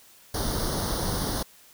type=noise with comb filter; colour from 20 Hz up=pink; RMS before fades=-28 dBFS; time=0.34-1.43 s; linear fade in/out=5 ms; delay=0.2 ms; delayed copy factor=+0.9; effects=white hiss -54 dBFS RMS until 1.73 s